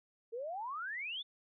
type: exponential sweep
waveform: sine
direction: up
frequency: 440 to 3602 Hz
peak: -38 dBFS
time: 0.32-1.23 s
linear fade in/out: 20 ms
effects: none